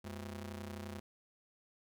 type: ring-modulated tone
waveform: sawtooth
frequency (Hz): 147.5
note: D3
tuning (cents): +8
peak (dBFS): -36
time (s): 0.04-1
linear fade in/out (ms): 10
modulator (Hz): 58
effects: none